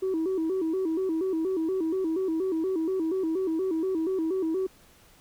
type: tone with vibrato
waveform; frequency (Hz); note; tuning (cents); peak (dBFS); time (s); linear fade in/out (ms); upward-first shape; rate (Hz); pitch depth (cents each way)
sine; 349.2; F4; 0; -23; 0.02-4.67; 10; square; 4.2; 140
effects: tanh soft clip ceiling -22 dBFS + pink hiss -57 dBFS RMS until 5.2 s